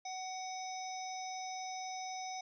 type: harmonic tone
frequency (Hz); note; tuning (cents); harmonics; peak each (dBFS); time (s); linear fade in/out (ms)
748; F#5; +19; 1 / 3 / 5 / 7 / 8; -41 / -50 / -54 / -50 / -49; 0.05-2.41; 5
effects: none